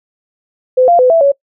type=tone with pitch steps; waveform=sine; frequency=510 / 693 / 505 / 661 / 560 Hz; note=C5 / F5 / B4 / E5 / C#5; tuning=-44 / -14 / +39 / +5 / +18 cents; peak=-5 dBFS; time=0.77-1.32 s; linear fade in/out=10 ms; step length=110 ms; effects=noise-tail reverb RT60 0.1 s tail -22 dB re dry